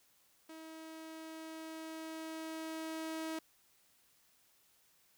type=tone with level ramp; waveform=sawtooth; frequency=320 Hz; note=D#4; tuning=49 cents sharp; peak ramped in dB=-45 to -34 dBFS; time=0.49-3.39 s; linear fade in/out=5 ms; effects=white hiss -70 dBFS RMS until 5.17 s